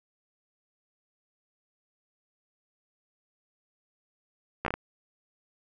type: slowing click train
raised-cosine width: 0.5 ms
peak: -14 dBFS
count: 5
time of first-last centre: 4.65-4.74 s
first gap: 13 ms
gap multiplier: 1.38
effects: none